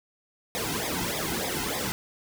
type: noise with flanger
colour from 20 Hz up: pink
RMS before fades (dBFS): -30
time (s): 0.55-1.92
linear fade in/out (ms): 0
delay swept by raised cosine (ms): 0.68 to 1.78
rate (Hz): 3.3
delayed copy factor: -0.95
effects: none